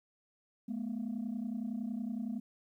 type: tone pair together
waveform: sine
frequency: 212.2 / 243 Hz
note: G#3 / B3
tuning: +38 / -28 cents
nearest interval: major second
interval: 234 cents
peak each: -36 / -36 dBFS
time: 0.68-2.4 s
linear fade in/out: 10 ms
effects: tanh soft clip ceiling -31 dBFS + 12-bit